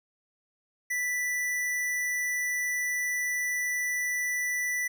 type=tone; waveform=square; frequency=1975.5 Hz; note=B6; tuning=in tune; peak=-28 dBFS; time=0.9-4.88 s; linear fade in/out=10 ms; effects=none